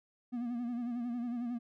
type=tone with vibrato; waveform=triangle; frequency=240.1 Hz; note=B3; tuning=49 cents flat; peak=-32 dBFS; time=0.32-1.59 s; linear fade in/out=20 ms; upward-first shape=sine; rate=11 Hz; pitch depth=59 cents each way; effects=none